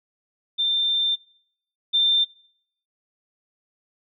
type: tone pair in turn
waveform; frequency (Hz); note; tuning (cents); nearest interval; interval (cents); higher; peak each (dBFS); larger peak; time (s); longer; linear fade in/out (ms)
sine; 3583 / 3583; A7 / A7; +31 / +31; unison; 0; neither; -19 / -16; second; 0.58-1.16 / 1.93-2.25; first; 20
effects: noise-tail reverb RT60 0.7 s tail -23 dB re dry